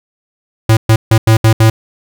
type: tone bursts at uneven times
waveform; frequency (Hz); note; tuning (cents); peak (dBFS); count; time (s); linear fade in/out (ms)
square; 111.2; A2; +19; -5; 6; 0.69-0.77 / 0.89-0.96 / 1.11-1.18 / 1.27-1.37 / 1.44-1.53 / 1.6-1.7; 5
effects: none